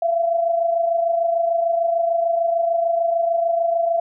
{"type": "tone pair together", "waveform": "sine", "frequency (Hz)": [673, 699.7], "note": ["E5", "F5"], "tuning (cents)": [36, 3], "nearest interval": "minor second", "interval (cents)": 67, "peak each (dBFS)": [-17, -25], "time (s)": [0.02, 4], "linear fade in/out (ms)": 5, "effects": []}